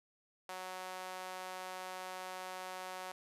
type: tone with high-pass filter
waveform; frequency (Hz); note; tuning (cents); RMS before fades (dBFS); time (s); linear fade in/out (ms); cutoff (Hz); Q
sawtooth; 185; F#3; 0; -45; 0.49-3.12; 2; 730; 1.5
effects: resampled to 32000 Hz